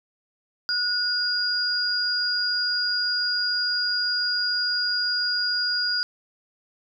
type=tone pair together; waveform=sine; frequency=1457 / 4849 Hz; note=F#6 / D#8; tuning=-27 / -45 cents; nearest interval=octave + major sixth; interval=2082 cents; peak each=-27 / -23 dBFS; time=0.69-6.03 s; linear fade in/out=0 ms; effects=none